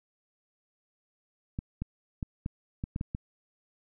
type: clicks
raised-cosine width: 5 ms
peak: -20 dBFS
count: 8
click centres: 1.589 / 1.82 / 2.228 / 2.461 / 2.839 / 2.961 / 3.011 / 3.149 s
effects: none